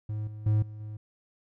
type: tone with level steps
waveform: triangle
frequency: 106.8 Hz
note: G#2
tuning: 49 cents sharp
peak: -28 / -36 / -19 / -37 / -34 dBFS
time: 0.09-0.97 s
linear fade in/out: 5 ms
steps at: 0.27 / 0.46 / 0.62 / 0.8 s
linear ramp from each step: 5 ms
effects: none